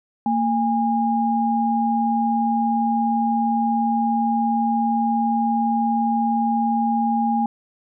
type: tone pair together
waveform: sine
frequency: 229.3 / 817 Hz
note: A#3 / G#5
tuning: -28 / -29 cents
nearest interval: octave + minor seventh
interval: 2199 cents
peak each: -20 dBFS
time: 0.26-7.46 s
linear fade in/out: 2 ms
effects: none